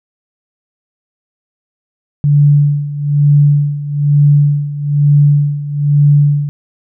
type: tone with tremolo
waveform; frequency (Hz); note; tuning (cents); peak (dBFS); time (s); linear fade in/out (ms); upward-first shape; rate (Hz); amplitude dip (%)
sine; 145.2; D3; -19; -4; 2.24-6.49; 0; sine; 1.1; 80
effects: none